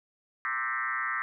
sine tone with frequency modulation, 1568 Hz, G6, in tune, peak -28 dBFS, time 0.45-1.22 s, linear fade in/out 0 ms, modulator 126 Hz, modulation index 3.5, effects none

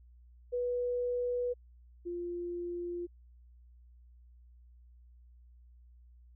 sine tone pair in turn, 490 / 348.8 Hz, B4 / F4, -14 / -2 cents, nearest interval tritone, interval 588 cents, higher first, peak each -30 / -35 dBFS, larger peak first, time 0.52-1.54 / 2.05-3.07 s, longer neither, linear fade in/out 20 ms, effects added 60 Hz sine -55 dBFS peak until 6.35 s

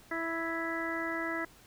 harmonic tone with a mistuned harmonic, 329.6 Hz, E4, in tune, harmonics 1 / 2 / 3 / 4 / 5 / 6, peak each -37 / -40 / -43 / -40 / -39 / -38 dBFS, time 0.11-1.45 s, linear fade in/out 5 ms, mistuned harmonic 5, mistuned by +17 cents, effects pink hiss -58 dBFS RMS until 1.66 s

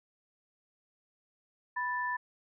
sine tone pair together, 987.8 / 1761.9 Hz, B5 / A6, 0 / +2 cents, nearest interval minor seventh, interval 1002 cents, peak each -33 / -34 dBFS, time 1.76-2.17 s, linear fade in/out 10 ms, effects none

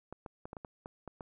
clicks, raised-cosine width 1 ms, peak -29 dBFS, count 9, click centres 0.126 / 0.262 / 0.455 / 0.531 / 0.568 / 0.648 / 0.859 / 1.077 / 1.208 s, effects none

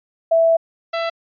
sine / sawtooth tone pair in turn, 659.3 / 667 Hz, E5 / E5, 0 / +20 cents, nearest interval unison, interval 20 cents, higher second, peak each -11 / -16 dBFS, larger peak first, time 0.31-0.57 / 0.93-1.1 s, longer first, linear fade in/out 10 ms, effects resampled to 11025 Hz

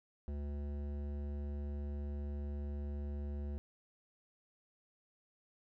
sine tone with hard clipping, 72.1 Hz, D2, 31 cents flat, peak -40 dBFS, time 0.28-3.58 s, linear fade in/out 0 ms, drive 14 dB, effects none

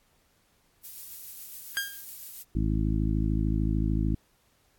violet noise with tremolo, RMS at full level -40 dBFS, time 0.83-2.44 s, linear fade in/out 20 ms, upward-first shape sine, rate 7.2 Hz, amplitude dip 25%
sawtooth tone with exponential decay, 1612 Hz, G6, 48 cents sharp, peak -20 dBFS, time 1.77-2.04 s, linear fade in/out 0 ms, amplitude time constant 58 ms
harmonic tone, 53.4 Hz, G#1, 49 cents sharp, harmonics 1 / 2 / 3 / 4 / 5 / 6, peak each -27 / -30 / -32 / -33 / -34 / -35 dBFS, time 2.55-4.15 s, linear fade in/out 5 ms
effects pink hiss -67 dBFS RMS until 4.78 s + AAC 64 kbps

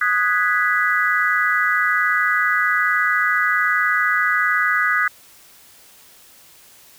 sine chord, G# minor seventh, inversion second, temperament equal, 1244.5 / 1480 / 1661.2 / 1975.5 Hz, D#6 / F#6 / G#6 / B6, 0 / 0 / 0 / 0 cents, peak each -21 dBFS, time 0.01-5.08 s, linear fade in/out 5 ms, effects white hiss -48 dBFS RMS until 6.98 s

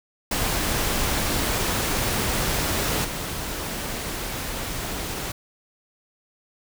pink noise with level steps, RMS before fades -24 / -30 dBFS, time 0.31-5.32 s, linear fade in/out 5 ms, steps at 3.04 s, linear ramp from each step 10 ms, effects none

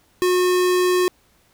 square tone, 362.5 Hz, F#4, 35 cents flat, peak -16 dBFS, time 0.22-1.08 s, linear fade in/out 0 ms, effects pink hiss -59 dBFS RMS until 1.53 s

